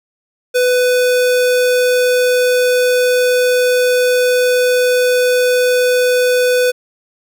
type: tone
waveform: square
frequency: 498.4 Hz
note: B4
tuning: 16 cents sharp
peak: -11 dBFS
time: 0.54-6.72 s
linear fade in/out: 20 ms
effects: none